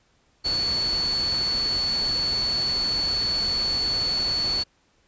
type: tone in noise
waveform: sine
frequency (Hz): 4435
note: C#8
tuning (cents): 0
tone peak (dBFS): -22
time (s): 0.44-4.64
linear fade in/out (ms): 20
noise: pink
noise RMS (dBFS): -34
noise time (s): 0.44-4.64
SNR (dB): +9
effects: pink hiss -64 dBFS RMS until 5.07 s + resampled to 16000 Hz